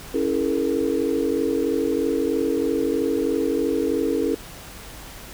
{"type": "chord", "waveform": "sine", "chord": "A# half-diminished seventh", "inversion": "first", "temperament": "equal with one note detuned", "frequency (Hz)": [277.2, 329.6, 423.1, 466.2], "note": ["C#4", "E4", "G#4", "A#4"], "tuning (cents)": [0, 0, 32, 0], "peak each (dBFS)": -25, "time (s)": [0.14, 4.35], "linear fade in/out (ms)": 5, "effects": ["added 50 Hz sine -48 dBFS peak until 5.33 s", "pink hiss -40 dBFS RMS until 5.33 s"]}